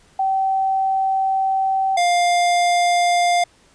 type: tone pair in turn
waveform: sine / square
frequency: 770 / 702.1 Hz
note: G5 / F5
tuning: -31 / +9 cents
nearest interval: major second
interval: 160 cents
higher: first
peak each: -16 / -15 dBFS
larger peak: second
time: 0.19-1.97 / 1.97-3.44 s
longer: first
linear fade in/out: 5 ms
effects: pink hiss -54 dBFS RMS until 3.74 s + resampled to 22050 Hz